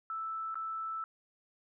sine tone with dropouts, 1318.5 Hz, E6, in tune, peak -35 dBFS, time 0.1-1.04 s, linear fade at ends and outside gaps 1 ms, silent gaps 0.544-0.555 s, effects none

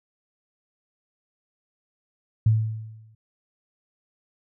sine tone with exponential decay, 110 Hz, A2, in tune, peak -13 dBFS, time 2.46-3.15 s, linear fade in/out 5 ms, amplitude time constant 150 ms, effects none

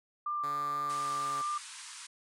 sine tone with vibrato, 1188 Hz, D6, 20 cents sharp, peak -31 dBFS, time 0.26-1.58 s, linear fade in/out 5 ms, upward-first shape sine, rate 4.2 Hz, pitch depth 9 cents each way
5% pulse tone with pitch glide, 143.5 to 140.87 Hz, D3 to C#3, -40 to +28 cents, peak -32 dBFS, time 0.43-1.42 s, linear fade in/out 10 ms, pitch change -32 cents, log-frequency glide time 0.8-1.18 s
white band-pass noise, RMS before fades -47 dBFS, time 0.89-2.07 s, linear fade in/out 10 ms, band 900 to 10000 Hz, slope 96 dB/octave
effects none

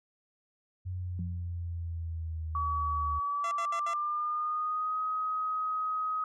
sine linear sweep, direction down, 91.8 to 74.2 Hz, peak -33 dBFS, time 0.85-3.2 s, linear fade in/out 20 ms
sine tone with exponential decay, 174.61 Hz, F3, in tune, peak -33 dBFS, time 1.19-1.65 s, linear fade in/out 2 ms, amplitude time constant 100 ms
sine tone with pitch glide, 1137 to 1261.6 Hz, C#6 to D#6, +44 to +24 cents, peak -29 dBFS, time 2.55-6.24 s, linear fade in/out 2 ms, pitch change +180 cents, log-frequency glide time 3.17-5 s
15% pulse tone bursts, 677 Hz, E5, 46 cents sharp, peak -31 dBFS, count 4, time 3.44-3.936 s, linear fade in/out 2 ms, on 73 ms, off 68 ms
effects resampled to 22050 Hz

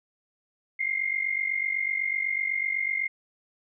sine tone pair together, 2093 / 2141 Hz, C7 / C7, 0 / +39 cents, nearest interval unison, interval 39 cents, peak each -28 dBFS, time 0.79-3.08 s, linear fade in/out 10 ms, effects none

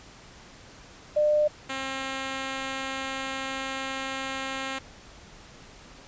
sine / 5% pulse tone pair in turn, 600 / 267.3 Hz, D5 / C4, +37 / +37 cents, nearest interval octave + major second, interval 1400 cents, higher first, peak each -19 dBFS, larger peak neither, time 1.16-1.48 / 1.69-4.79 s, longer second, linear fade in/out 10 ms, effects pink hiss -49 dBFS RMS until 6.07 s + resampled to 16000 Hz

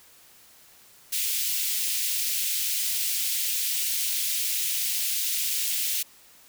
white high-pass noise, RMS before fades -27 dBFS, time 1.12-6.03 s, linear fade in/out 10 ms, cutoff 2400 Hz, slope 24 dB/octave, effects white hiss -54 dBFS RMS until 6.48 s

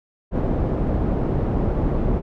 pink low-pass noise, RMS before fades -21 dBFS, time 0.31-2.22 s, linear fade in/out 50 ms, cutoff 530 Hz, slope 12 dB/octave, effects none

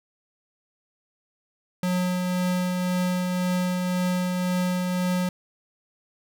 square tone with tremolo, 181.1 Hz, F#3, 37 cents flat, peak -22 dBFS, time 1.83-5.29 s, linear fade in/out 2 ms, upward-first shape triangle, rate 1.9 Hz, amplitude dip 30%, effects none

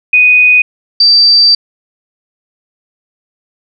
sine tone pair in turn, 2488 / 4660 Hz, D#7 / D8, -1 / -14 cents, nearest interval major seventh, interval 1087 cents, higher second, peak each -3 dBFS, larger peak neither, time 0.13-0.62 / 1-1.55 s, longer second, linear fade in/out 5 ms, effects none

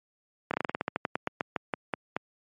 slowing click train, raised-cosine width 0.5 ms, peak -12 dBFS, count 18, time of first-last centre 0.51-2.165 s, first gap 28 ms, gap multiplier 1.14, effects high-pass 150 Hz 12 dB/octave + MP3 48 kbps

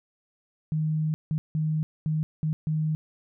sine tone bursts at uneven times, 155.56 Hz, D#3, in tune, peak -23 dBFS, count 6, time 0.72-1.14 / 1.31-1.38 / 1.55-1.83 / 2.06-2.23 / 2.43-2.53 / 2.67-2.95 s, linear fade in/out 0 ms, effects none

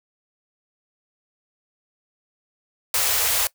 white band-stop noise, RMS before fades -21 dBFS, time 2.94-3.47 s, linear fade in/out 2 ms, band 110 to 410 Hz, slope 48 dB/octave, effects noise-tail reverb RT60 0.1 s tail -20 dB re dry

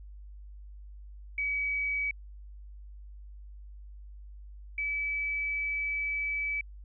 sine tone pair in turn, 2275 / 2297 Hz, C#7 / D7, +44 / -39 cents, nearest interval unison, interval 17 cents, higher second, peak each -28 / -29 dBFS, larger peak first, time 1.38-2.11 / 4.78-6.61 s, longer second, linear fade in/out 2 ms, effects added 50 Hz sine -44 dBFS peak until 6.84 s

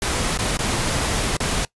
pink noise with dropouts, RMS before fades -22 dBFS, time 0.02-1.65 s, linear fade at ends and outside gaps 2 ms, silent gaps 0.375-0.388 / 0.572-0.59 / 1.369-1.402 s, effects noise-tail reverb RT60 0.1 s tail -21 dB re dry + resampled to 24000 Hz

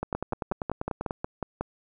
two click trains, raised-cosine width 1 ms, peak -15 / -15 dBFS, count 9 / 12, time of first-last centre 0.15-1.61 / 0.03-1.108 s, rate 5.48 / 10.2 Hz, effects none

